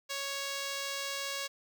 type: tone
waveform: 5% pulse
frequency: 554.4 Hz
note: C#5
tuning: in tune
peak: -23 dBFS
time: 0.09-1.48 s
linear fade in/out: 20 ms
effects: none